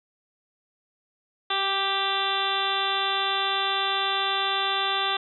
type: harmonic tone with a mistuned harmonic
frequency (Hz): 392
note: G4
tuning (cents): 0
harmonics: 1 / 2 / 3 / 4 / 5 / 6 / 7 / 8 / 9 / 10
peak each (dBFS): -35 / -30 / -29 / -33 / -36 / -40 / -34 / -35 / -28 / -37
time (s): 1.5-5.17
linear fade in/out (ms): 5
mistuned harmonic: 1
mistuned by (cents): -15
effects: none

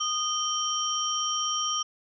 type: tone cluster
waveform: sine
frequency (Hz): 1236 / 3116 / 5660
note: D#6 / G7 / F8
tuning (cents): -12 / -11 / +22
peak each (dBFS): -30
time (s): 0-1.83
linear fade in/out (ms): 10
effects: none

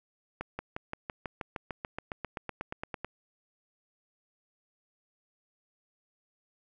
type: accelerating click train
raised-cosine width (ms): 0.5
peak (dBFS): -20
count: 20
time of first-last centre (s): 0.41-3.046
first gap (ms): 180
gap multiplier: 0.97
effects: none

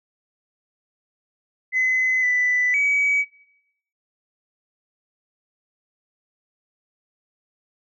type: tone with pitch steps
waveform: sine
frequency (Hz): 2032 / 1988 / 2273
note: B6 / B6 / C#7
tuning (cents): +49 / +11 / +43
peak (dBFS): -16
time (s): 1.72-3.25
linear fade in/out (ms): 50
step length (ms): 510
effects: noise-tail reverb RT60 0.8 s tail -18 dB re dry + tanh soft clip ceiling -13 dBFS

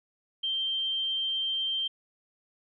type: tone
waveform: sine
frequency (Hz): 3146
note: G7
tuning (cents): +6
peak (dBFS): -27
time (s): 0.43-1.88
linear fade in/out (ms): 10
effects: none

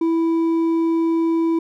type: tone with hard clipping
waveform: sine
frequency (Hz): 329.6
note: E4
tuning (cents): 0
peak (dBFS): -17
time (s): 0.01-1.59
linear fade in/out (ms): 5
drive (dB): 4
effects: none

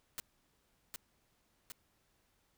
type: noise with echo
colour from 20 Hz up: white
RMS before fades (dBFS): -41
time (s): 0.18-0.2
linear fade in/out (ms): 0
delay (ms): 760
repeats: 2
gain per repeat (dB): -3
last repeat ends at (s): 1.72
effects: pink hiss -75 dBFS RMS until 2.57 s

